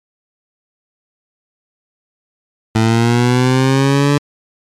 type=linear sweep; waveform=20% pulse; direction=up; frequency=110 to 145.3 Hz; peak=-5 dBFS; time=2.75-4.18 s; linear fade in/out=5 ms; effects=low-pass 8000 Hz 12 dB/octave + MP3 96 kbps